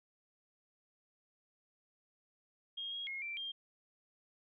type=tone with pitch steps; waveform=sine; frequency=3245 / 3281 / 2156 / 2348 / 3202 Hz; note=G#7 / G#7 / C#7 / D7 / G7; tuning=-41 / -22 / -49 / -1 / +36 cents; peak=-39 dBFS; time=2.77-3.52 s; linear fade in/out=10 ms; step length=150 ms; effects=none